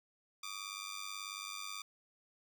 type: ring-modulated tone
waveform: 10% pulse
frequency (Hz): 1188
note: D6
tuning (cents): +20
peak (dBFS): -31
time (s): 0.43-1.82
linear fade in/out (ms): 5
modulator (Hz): 49.2
effects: none